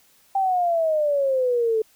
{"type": "exponential sweep", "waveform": "sine", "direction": "down", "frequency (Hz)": [790, 433.5], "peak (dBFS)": -18, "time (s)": [0.35, 1.82], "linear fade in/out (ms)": 5, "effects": ["white hiss -58 dBFS RMS until 1.95 s"]}